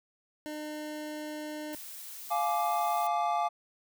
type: tone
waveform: 25% pulse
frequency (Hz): 303.1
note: D#4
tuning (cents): -45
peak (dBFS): -33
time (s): 0.46-1.75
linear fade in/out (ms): 0
type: noise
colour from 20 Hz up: blue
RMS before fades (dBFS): -44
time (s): 1.73-3.07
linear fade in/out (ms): 0
type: chord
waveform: triangle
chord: D diminished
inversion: first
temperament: equal with one note detuned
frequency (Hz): 698.5 / 845.1 / 1174.7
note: F5 / Ab5 / D6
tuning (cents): 0 / +30 / 0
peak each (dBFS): -28 / -29 / -31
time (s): 2.3-3.49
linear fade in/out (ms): 20
effects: none